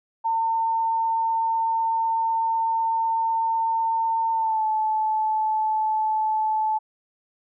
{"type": "tone with pitch glide", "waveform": "sine", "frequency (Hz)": [904, 868.7], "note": ["A5", "A5"], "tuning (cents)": [47, -22], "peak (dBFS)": -20, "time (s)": [0.24, 6.79], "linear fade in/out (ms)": 20, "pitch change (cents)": -69, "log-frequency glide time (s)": [4.34, 4.65], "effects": []}